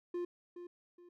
triangle tone with echo, 351.3 Hz, F4, 10 cents sharp, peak -33 dBFS, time 0.14-0.25 s, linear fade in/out 5 ms, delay 420 ms, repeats 2, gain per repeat -10 dB, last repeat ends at 1.09 s, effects none

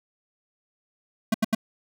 square tone bursts, 220.9 Hz, A3, 7 cents sharp, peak -19 dBFS, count 3, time 1.32-1.549 s, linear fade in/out 5 ms, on 23 ms, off 80 ms, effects none

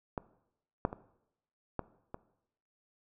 clicks, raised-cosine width 1 ms, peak -20 / -13 / -26 / -19 / -26 dBFS, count 5, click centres 0.178 / 0.851 / 0.929 / 1.793 / 2.144 s, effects noise-tail reverb RT60 0.8 s tail -18 dB re dry

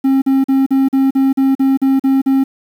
triangle tone bursts, 268.7 Hz, C4, 46 cents sharp, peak -7 dBFS, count 11, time 0.04-2.44 s, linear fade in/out 10 ms, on 180 ms, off 42 ms, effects 7-bit

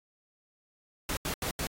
pink noise bursts at uneven times, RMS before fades -33 dBFS, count 4, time 1.09-1.17 / 1.25-1.34 / 1.42-1.51 / 1.59-1.67 s, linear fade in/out 2 ms, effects AAC 48 kbps

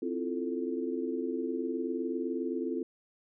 sine chord, F major seventh, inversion second, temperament equal, 261.6 / 329.6 / 349.2 / 440 Hz, C4 / E4 / F4 / A4, 0 / 0 / 0 / 0 cents, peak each -35 / -37 / -36 / -37 dBFS, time 0.02-2.83 s, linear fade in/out 5 ms, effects none

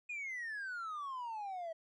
triangle exponential sweep, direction down, 2489 to 641 Hz, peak -37 dBFS, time 0.09-1.73 s, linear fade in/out 10 ms, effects tanh soft clip ceiling -34 dBFS + resampled to 22050 Hz

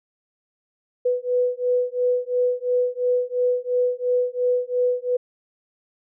sine beating tone pair, 493.9 / 496.8 Hz, B4 / B4, 0 / +10 cents, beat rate 2.9 Hz, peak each -22 dBFS, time 1.05-5.17 s, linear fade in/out 10 ms, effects none

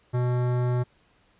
sine tone with hard clipping, 123.6 Hz, B2, 2 cents sharp, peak -24 dBFS, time 0.13-0.84 s, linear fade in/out 20 ms, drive 17 dB, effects pink hiss -63 dBFS RMS until 1.39 s + resampled to 8000 Hz

